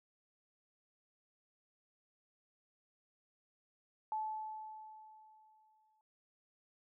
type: tone with exponential decay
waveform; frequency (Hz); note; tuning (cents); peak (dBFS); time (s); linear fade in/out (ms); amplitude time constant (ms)
sine; 867; A5; -26; -34; 4.12-6.01; 1; 410
effects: none